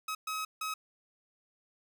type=tone bursts at uneven times; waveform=sawtooth; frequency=1275 Hz; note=D#6; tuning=42 cents sharp; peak=-30 dBFS; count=3; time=0.08-0.15 / 0.27-0.45 / 0.61-0.74 s; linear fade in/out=5 ms; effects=none